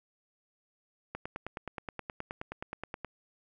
click train, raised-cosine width 0.5 ms, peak -22 dBFS, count 19, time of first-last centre 1.15-3.047 s, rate 9.49 Hz, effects none

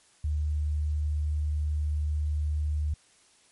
sine tone, 75.2 Hz, D2, 42 cents sharp, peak -25 dBFS, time 0.24-2.94 s, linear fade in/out 5 ms, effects white hiss -61 dBFS RMS until 3.51 s + MP3 48 kbps

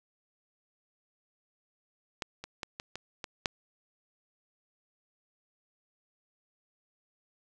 clicks, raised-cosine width 0.2 ms, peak -16 / -23 / -18 / -21 / -21 / -20 / -10 dBFS, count 7, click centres 2.222 / 2.44 / 2.632 / 2.799 / 2.956 / 3.242 / 3.458 s, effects none

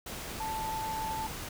sine tone in noise, 880 Hz, A5, in tune, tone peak -33 dBFS, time 0.4-1.27 s, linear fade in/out 5 ms, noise pink, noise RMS -40 dBFS, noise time 0.06-1.49 s, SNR +4 dB, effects none

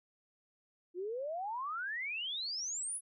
sine exponential sweep, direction up, 340.7 to 10850 Hz, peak -36 dBFS, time 0.94-3.01 s, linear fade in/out 50 ms, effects none

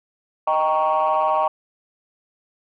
sine chord, Eb dominant seventh, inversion none, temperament equal, 622.3 / 784 / 932.3 / 1108.7 Hz, Eb5 / G5 / Bb5 / Db6, 0 / 0 / 0 / 0 cents, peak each -21 dBFS, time 0.47-1.48 s, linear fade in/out 5 ms, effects tanh soft clip ceiling -11 dBFS

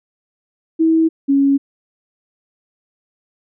sine tone pair in turn, 323.5 / 277.2 Hz, E4 / C#4, -32 / 0 cents, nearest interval minor third, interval 268 cents, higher first, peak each -10 dBFS, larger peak neither, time 0.79-1.09 / 1.28-1.58 s, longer neither, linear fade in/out 20 ms, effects none

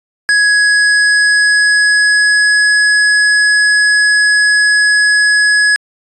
square tone with pitch glide, 1671 to 1683.6 Hz, G#6 to G#6, +10 to +23 cents, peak -8 dBFS, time 0.29-5.76 s, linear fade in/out 0 ms, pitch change +13 cents, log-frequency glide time 0.51-2.68 s, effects resampled to 24000 Hz

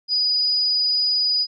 sine tone, 4939 Hz, D#8, 14 cents flat, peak -17 dBFS, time 0.08-1.47 s, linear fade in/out 50 ms, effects none

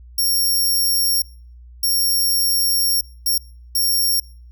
10% pulse tone bursts at uneven times, 5530 Hz, F8, 18 cents flat, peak -10 dBFS, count 4, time 0.18-1.22 / 1.83-3.01 / 3.26-3.38 / 3.75-4.2 s, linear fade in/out 5 ms, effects noise-tail reverb RT60 0.5 s tail -25 dB re dry + added 60 Hz sine -39 dBFS peak until 4.51 s

